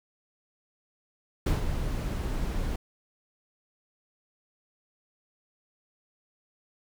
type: noise with ADSR envelope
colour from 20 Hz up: brown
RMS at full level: -22 dBFS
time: 1.46-2.76 s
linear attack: 8 ms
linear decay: 140 ms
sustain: -8 dB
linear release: 4 ms
effects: none